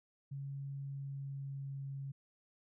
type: tone with pitch glide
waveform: sine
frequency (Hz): 138.7 to 137.42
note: C#3 to C#3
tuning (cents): +1 to -15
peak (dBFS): -40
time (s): 0.31-2.12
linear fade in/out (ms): 10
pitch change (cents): -16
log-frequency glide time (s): 0.74-1.85
effects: none